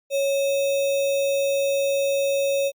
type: tone with sample-and-hold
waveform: sine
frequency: 554.4 Hz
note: C#5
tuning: in tune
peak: -19 dBFS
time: 0.1-2.72 s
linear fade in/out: 50 ms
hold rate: 3150 Hz
effects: Opus 48 kbps